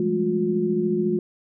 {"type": "tone cluster", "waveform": "sine", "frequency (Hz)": [169.2, 199.2, 213.2, 358], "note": ["E3", "G3", "G#3", "F4"], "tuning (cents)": [45, 28, 46, 43], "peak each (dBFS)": [-29, -29, -25, -22], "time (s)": [0, 1.19], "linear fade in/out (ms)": 2, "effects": []}